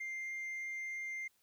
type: tone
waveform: sine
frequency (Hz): 2101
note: C7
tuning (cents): +7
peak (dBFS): -36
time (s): 0-1.28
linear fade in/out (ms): 10
effects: tanh soft clip ceiling -38 dBFS + white hiss -74 dBFS RMS until 1.42 s